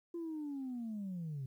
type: linear sweep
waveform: sine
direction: down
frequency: 345.4 to 128.4 Hz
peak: -37 dBFS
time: 0.14-1.46 s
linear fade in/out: 5 ms
effects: tanh soft clip ceiling -36 dBFS + 12-bit